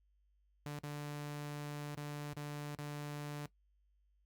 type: tone with dropouts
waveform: sawtooth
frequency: 146.83 Hz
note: D3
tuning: in tune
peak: -37 dBFS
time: 0.66-3.46 s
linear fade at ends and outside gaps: 0 ms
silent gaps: 0.789-0.835 / 1.95-1.973 / 2.332-2.367 / 2.751-2.788 s
effects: noise-tail reverb RT60 0.1 s tail -17 dB re dry + added 50 Hz sine -70 dBFS peak until 4.25 s